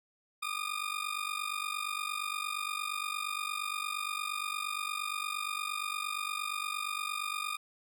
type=ring-modulated tone; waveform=20% pulse; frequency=1219 Hz; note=D#6; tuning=36 cents flat; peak=-26 dBFS; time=0.42-7.57 s; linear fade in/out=10 ms; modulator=24.3 Hz; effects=none

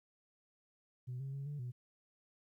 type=tone with pitch steps; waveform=sine; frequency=125.4 / 135.8 / 138.5 / 145.9 / 123.6 Hz; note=B2 / C#3 / C#3 / D3 / B2; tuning=+27 / -35 / -1 / -11 / +2 cents; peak=-38 dBFS; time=1.07-1.72 s; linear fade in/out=20 ms; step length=130 ms; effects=tanh soft clip ceiling -37 dBFS + 13-bit

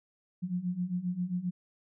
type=beating tone pair; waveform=sine; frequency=174.7 / 182.2 Hz; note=F3 / F#3; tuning=+1 / -26 cents; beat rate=7.5 Hz; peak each=-35 / -32 dBFS; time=0.42-1.51 s; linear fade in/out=20 ms; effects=none

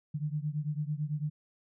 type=beating tone pair; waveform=sine; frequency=146.83 / 155.83 Hz; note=D3 / D#3; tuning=0 / +3 cents; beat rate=9 Hz; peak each=-33 / -35 dBFS; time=0.14-1.3 s; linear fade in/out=10 ms; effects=none

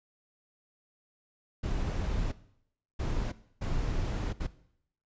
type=noise bursts at uneven times; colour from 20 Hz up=brown; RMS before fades=-31 dBFS; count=4; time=1.63-2.32 / 2.99-3.32 / 3.61-4.33 / 4.4-4.47 s; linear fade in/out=10 ms; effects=noise-tail reverb RT60 0.7 s tail -17 dB re dry + resampled to 16000 Hz

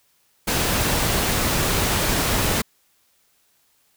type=noise; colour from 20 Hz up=pink; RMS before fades=-21 dBFS; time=0.47-2.62 s; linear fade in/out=10 ms; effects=white hiss -63 dBFS RMS until 3.96 s

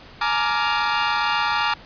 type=chord; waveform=sawtooth; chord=Bb dominant seventh; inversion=third; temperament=equal with one note detuned; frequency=845.1 / 932.3 / 1174.7 / 1396.9 Hz; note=Ab5 / Bb5 / D6 / F6; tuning=+30 / 0 / 0 / 0 cents; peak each=-21 dBFS; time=0.21-1.74 s; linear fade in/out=5 ms; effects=pink hiss -44 dBFS RMS until 1.85 s + resampled to 11025 Hz

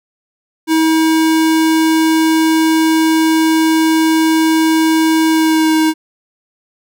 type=tone with pitch glide; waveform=square; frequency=320 to 315.8 Hz; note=D#4 to D#4; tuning=+49 to +26 cents; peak=-10 dBFS; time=0.67-5.94 s; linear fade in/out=50 ms; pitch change=-23 cents; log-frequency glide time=5.29-5.75 s; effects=none

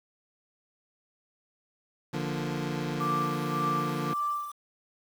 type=chord; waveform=25% pulse; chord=Bb major; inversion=first; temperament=equal; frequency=146.83 / 174.61 / 233.1 Hz; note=D3 / F3 / Bb3; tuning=0 / 0 / 0 cents; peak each=-29 / -31 / -32 dBFS; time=2.13-4.14 s; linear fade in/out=10 ms
type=tone with tremolo; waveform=sine; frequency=1174.7 Hz; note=D6; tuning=in tune; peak=-26 dBFS; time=3-4.52 s; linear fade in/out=10 ms; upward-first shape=sine; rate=1.8 Hz; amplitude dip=75%
effects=low-pass 6000 Hz 12 dB/octave + 8-bit

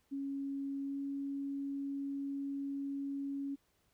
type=tone with pitch glide; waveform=sine; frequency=276.4 to 278.2 Hz; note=C#4 to C#4; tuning=-5 to +6 cents; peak=-36 dBFS; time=0.11-3.56 s; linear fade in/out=20 ms; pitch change=+11 cents; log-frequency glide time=0.84-0.97 s; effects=pink hiss -75 dBFS RMS until 3.93 s

